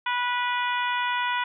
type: harmonic tone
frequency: 490 Hz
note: B4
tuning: 14 cents flat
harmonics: 2 / 3 / 4 / 5 / 6 / 7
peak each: -26 / -30 / -32 / -34 / -36 / -37 dBFS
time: 0.06-1.44 s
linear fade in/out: 5 ms
effects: none